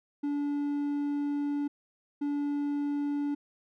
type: tone pair in turn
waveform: triangle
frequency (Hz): 288.4 / 288.4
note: D4 / D4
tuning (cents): -31 / -31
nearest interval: unison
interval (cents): 0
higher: neither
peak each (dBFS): -26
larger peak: neither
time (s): 0.23-1.68 / 2.21-3.35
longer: first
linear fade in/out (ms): 10
effects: none